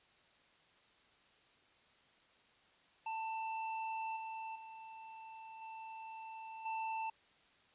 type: tone with level steps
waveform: square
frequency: 889 Hz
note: A5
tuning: 18 cents sharp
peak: -39 / -43 / -50 / -47 / -38 dBFS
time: 3.06-7.1 s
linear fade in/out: 5 ms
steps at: 4.16 / 4.55 / 5.61 / 6.65 s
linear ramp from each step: 10 ms
effects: white hiss -68 dBFS RMS until 7.74 s + resampled to 8000 Hz